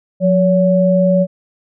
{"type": "tone pair together", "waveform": "sine", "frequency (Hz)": [180.04, 566], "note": ["F#3", "C#5"], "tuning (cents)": [-47, 36], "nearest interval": "octave + minor sixth", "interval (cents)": 1983, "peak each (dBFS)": -12, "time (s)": [0.2, 1.27], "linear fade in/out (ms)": 50, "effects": []}